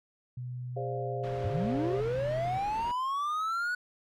sine tone with pitch glide, 124.3 to 125.74 Hz, B2 to B2, +12 to +32 cents, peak -35 dBFS, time 0.37-2.58 s, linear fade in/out 5 ms, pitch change +20 cents, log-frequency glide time 1.63-2.15 s
sine chord, D half-diminished seventh, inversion second, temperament equal with one note detuned, 405.8 / 523.3 / 587.3 / 698.5 Hz, Ab4 / C5 / D5 / F5, -40 / 0 / 0 / 0 cents, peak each -37 / -38 / -42 / -38 dBFS, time 0.76-2.01 s, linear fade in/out 10 ms
pink low-pass noise, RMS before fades -44 dBFS, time 1.23-2.92 s, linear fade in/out 10 ms, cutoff 2700 Hz, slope 12 dB/octave
triangle linear sweep, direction up, 80.3 to 1480 Hz, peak -27 dBFS, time 1.44-3.75 s, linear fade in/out 5 ms
effects none

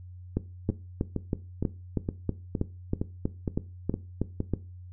two click trains, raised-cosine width 3 ms, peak -13 / -15 dBFS, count 14 / 9, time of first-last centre 0.37-4.537 / 0.7-4.404 s, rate 3.12 / 2.16 Hz, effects noise-tail reverb RT60 0.3 s tail -17 dB re dry + added 90 Hz sine -42 dBFS peak until 4.92 s

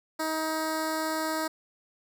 10% pulse tone with notch filter, 316.1 Hz, D#4, 27 cents sharp, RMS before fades -30 dBFS, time 0.19-1.48 s, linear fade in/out 10 ms, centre 2500 Hz, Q 1.8, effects none

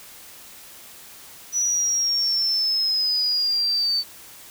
sine exponential sweep, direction down, 5920 to 4530 Hz, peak -19 dBFS, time 1.52-4.04 s, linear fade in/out 50 ms
clicks, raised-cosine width 0.2 ms, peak -29 dBFS, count 2, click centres 2.423 / 3.321 s
effects white hiss -44 dBFS RMS until 4.5 s

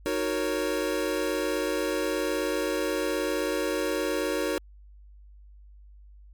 square chord, D# minor seventh, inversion none, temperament equal, 311.1 / 370 / 466.2 / 554.4 Hz, D#4 / F#4 / A#4 / C#5, 0 / 0 / 0 / 0 cents, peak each -32 dBFS, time 0.06-4.58 s, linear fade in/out 0 ms, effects added 50 Hz sine -47 dBFS peak until 6.33 s + MP3 96 kbps

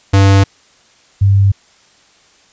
square / sine tone pair in turn, 98 / 98.85 Hz, G2 / G2, 0 / +15 cents, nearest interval unison, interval 15 cents, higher second, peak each -6 dBFS, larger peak neither, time 0.13-0.44 / 1.21-1.52 s, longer neither, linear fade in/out 10 ms, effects white hiss -49 dBFS RMS until 2.52 s + resampled to 16000 Hz

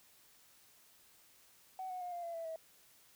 sine tone with pitch steps, 752 / 733.1 / 714.7 / 696.8 / 679.3 / 662.3 / 645.6 Hz, F#5 / F#5 / F5 / F5 / F5 / E5 / E5, +28 / -16 / +40 / -4 / -48 / +8 / -36 cents, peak -39 dBFS, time 1.79-2.56 s, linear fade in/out 2 ms, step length 110 ms, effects tanh soft clip ceiling -35 dBFS + white hiss -65 dBFS RMS until 3.15 s

